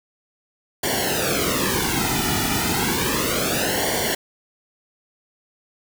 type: noise with flanger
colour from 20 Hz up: pink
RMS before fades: -22 dBFS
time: 0.83-4.15 s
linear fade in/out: 5 ms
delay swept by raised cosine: 0.78 to 1.88 ms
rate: 0.32 Hz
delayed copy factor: -1
effects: none